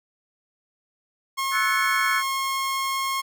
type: tone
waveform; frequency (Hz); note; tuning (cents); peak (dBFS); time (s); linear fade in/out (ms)
sawtooth; 1079; C#6; -47; -20; 1.37-3.22; 20
type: chord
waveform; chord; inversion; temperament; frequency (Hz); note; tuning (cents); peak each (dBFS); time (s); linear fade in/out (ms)
sine; F# minor seventh; third; equal with one note detuned; 1318.5 / 1480 / 1732.8 / 2217; E6 / F#6 / A6 / C#7; 0 / 0 / -27 / 0; -27; 1.51-2.23; 50
effects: none